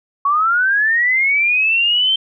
sine linear sweep, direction up, 1103 to 3136 Hz, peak -12 dBFS, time 0.25-2.16 s, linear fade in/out 5 ms, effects none

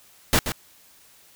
pink noise with echo, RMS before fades -18 dBFS, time 0.33-0.39 s, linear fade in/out 0 ms, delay 130 ms, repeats 1, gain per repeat -9 dB, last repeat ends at 0.52 s, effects white hiss -54 dBFS RMS until 1.35 s

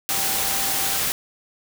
sine tone in noise, 784 Hz, G5, in tune, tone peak -33 dBFS, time 0.1-0.98 s, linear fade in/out 0 ms, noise white, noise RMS -23 dBFS, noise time 0.09-1.12 s, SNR -13 dB, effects none

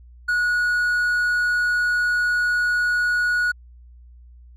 triangle tone, 1458 Hz, F#6, 26 cents flat, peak -16 dBFS, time 0.28-3.52 s, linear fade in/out 10 ms, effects added 60 Hz sine -43 dBFS peak until 4.56 s

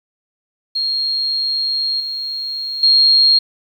sine tone with level steps, 4248 Hz, C8, 25 cents sharp, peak -16 / -21 / -8 dBFS, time 0.75-3.39 s, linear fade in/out 10 ms, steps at 2 / 2.83 s, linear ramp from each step 2 ms, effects 8-bit

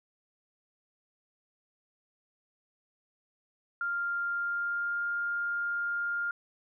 sine tone with pitch glide, 1396.9 to 1405.8 Hz, F6 to F6, 0 to +11 cents, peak -29 dBFS, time 3.81-6.31 s, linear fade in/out 2 ms, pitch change +11 cents, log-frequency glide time 4.27-5.05 s, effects none

